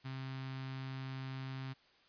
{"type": "tone with notch filter", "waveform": "sawtooth", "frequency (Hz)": 132.4, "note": "C3", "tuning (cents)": 21, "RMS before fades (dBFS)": -43, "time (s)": [0.04, 1.74], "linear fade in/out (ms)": 20, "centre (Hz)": 500, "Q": 0.69, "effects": ["white hiss -67 dBFS RMS until 2.08 s", "resampled to 11025 Hz"]}